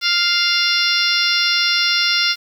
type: harmonic tone with a mistuned harmonic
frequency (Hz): 699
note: F5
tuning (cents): +1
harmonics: 2 / 3 / 4 / 5 / 6 / 7 / 8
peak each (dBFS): -22 / -22 / -22 / -22 / -22 / -22 / -22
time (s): 0.01-2.36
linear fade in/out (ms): 50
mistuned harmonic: 8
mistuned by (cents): -32
effects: 7-bit